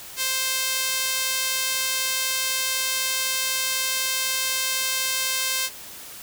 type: tone with high-pass filter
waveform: sawtooth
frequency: 524 Hz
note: C5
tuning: 2 cents sharp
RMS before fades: -25 dBFS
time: 0.16-5.7 s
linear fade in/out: 50 ms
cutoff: 2800 Hz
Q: 0.53
effects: white hiss -40 dBFS RMS until 6.22 s